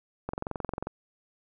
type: click train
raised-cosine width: 1 ms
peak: -18 dBFS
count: 14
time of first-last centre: 0.29-0.87 s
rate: 22.4 Hz
effects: none